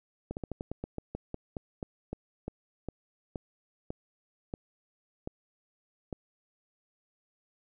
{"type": "slowing click train", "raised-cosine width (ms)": 2, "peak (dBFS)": -22, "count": 20, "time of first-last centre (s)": [0.31, 6.128], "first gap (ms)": 59, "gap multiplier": 1.16, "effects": []}